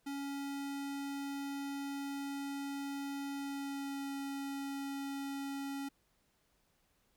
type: tone with pitch glide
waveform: square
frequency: 279.3 to 276.9 Hz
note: C#4 to C#4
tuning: +13 to -2 cents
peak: -39 dBFS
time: 0.06-5.89 s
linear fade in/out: 10 ms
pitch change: -15 cents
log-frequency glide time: 3.35-4.13 s
effects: pink hiss -75 dBFS RMS until 7.16 s